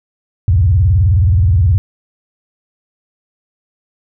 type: tone with vibrato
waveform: sine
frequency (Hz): 87.9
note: F2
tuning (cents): +12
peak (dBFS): -7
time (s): 0.48-1.78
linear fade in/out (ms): 0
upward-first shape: square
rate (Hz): 19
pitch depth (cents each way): 290
effects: none